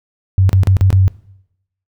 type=tone with dropouts; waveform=sine; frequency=95.1 Hz; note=F#2; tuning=48 cents sharp; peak=-7 dBFS; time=0.38-1.08 s; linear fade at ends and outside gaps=0 ms; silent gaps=0.493-0.53 / 0.634-0.672 / 0.768-0.81 / 0.904-0.928 s; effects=noise-tail reverb RT60 0.8 s tail -20 dB re dry